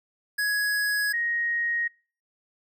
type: tone pair in turn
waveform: square / sine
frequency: 1672 / 1876.8 Hz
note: G#6 / A#6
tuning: +11 / +11 cents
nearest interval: major second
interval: 200 cents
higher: second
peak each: -24 dBFS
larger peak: neither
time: 0.38-1.13 / 1.13-1.88 s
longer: neither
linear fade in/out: 10 ms
effects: noise-tail reverb RT60 0.4 s tail -26 dB re dry